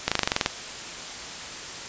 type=slowing click train; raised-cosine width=0.2 ms; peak=-3 dBFS; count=10; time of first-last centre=0.08-0.461 s; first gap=36 ms; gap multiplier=1.04; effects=white hiss -36 dBFS RMS until 1.88 s + resampled to 16000 Hz